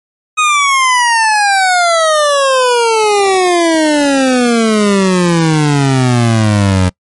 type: exponential sweep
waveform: 25% pulse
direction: down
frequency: 1260 to 90 Hz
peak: -4 dBFS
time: 0.37-6.9 s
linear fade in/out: 20 ms
effects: noise-tail reverb RT60 0.1 s tail -25 dB re dry + MP3 48 kbps